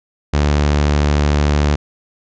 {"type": "tone", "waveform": "sawtooth", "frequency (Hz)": 73.4, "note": "D2", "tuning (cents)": 0, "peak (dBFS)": -8, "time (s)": [0.33, 1.76], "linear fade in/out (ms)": 10, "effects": ["resampled to 16000 Hz"]}